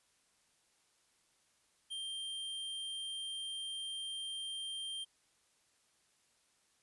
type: tone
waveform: square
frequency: 3170 Hz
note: G7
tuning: 19 cents sharp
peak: -40 dBFS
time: 1.9-5.05 s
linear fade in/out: 20 ms
effects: white hiss -73 dBFS RMS until 6.82 s + resampled to 24000 Hz